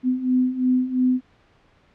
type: beating tone pair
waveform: sine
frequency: 252 / 254.9 Hz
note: B3 / C4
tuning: +35 / -45 cents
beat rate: 2.9 Hz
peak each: -23 / -19 dBFS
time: 0.03-1.21 s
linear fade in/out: 50 ms
effects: pink hiss -58 dBFS RMS until 1.94 s + low-pass 3000 Hz 12 dB/octave